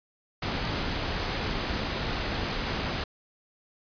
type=noise; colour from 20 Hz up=pink; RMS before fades=-30 dBFS; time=0.42-3.04 s; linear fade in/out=5 ms; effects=resampled to 11025 Hz